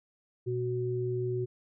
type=tone pair together; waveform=sine; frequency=121.35 / 370 Hz; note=B2 / F#4; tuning=-30 / 0 cents; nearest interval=octave + perfect fifth; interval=1930 cents; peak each=-32 / -31 dBFS; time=0.46-1.46 s; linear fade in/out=20 ms; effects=none